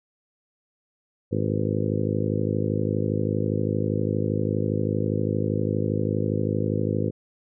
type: harmonic tone with a mistuned harmonic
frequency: 52.5 Hz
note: G#1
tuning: 19 cents sharp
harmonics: 2 / 3 / 4 / 5 / 6 / 7 / 8 / 9 / 10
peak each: -27 / -29 / -30 / -31 / -32 / -32 / -33 / -34 / -34 dBFS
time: 1.31-7.11 s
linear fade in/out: 20 ms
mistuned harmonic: 10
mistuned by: -61 cents
effects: none